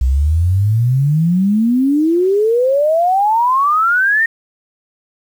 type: exponential sweep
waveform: sine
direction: up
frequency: 61.5 to 1864.7 Hz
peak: -10 dBFS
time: 0.01-4.26 s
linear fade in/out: 5 ms
effects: 7-bit